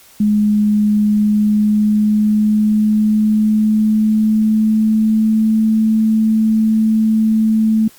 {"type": "tone with pitch glide", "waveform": "sine", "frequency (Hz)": [209.7, 219.5], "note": ["G#3", "A3"], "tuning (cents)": [17, -4], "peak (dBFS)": -10, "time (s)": [0.2, 7.88], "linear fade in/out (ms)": 5, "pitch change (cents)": 79, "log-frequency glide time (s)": [1.11, 5.6], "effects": ["white hiss -45 dBFS RMS until 7.98 s", "Opus 48 kbps"]}